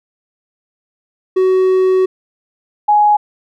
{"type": "tone pair in turn", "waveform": ["triangle", "sine"], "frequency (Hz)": [374.4, 835.4], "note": ["F#4", "G#5"], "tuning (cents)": [20, 10], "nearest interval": "octave + major second", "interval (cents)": 1390, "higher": "second", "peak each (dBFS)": -7, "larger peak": "neither", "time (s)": [[1.36, 2.06], [2.88, 3.17]], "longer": "first", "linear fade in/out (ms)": 10, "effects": []}